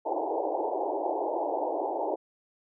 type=band-pass noise; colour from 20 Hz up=white; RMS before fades=-30 dBFS; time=0.05-2.16 s; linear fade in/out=20 ms; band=300 to 910 Hz; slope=96 dB/octave; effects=none